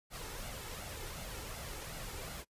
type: noise with flanger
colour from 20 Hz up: pink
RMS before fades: -44 dBFS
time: 0.1-2.45 s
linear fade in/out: 50 ms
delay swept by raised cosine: 1.4 to 2.32 ms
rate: 2.7 Hz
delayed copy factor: +0.5
effects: noise-tail reverb RT60 0.1 s tail -24 dB re dry + resampled to 32000 Hz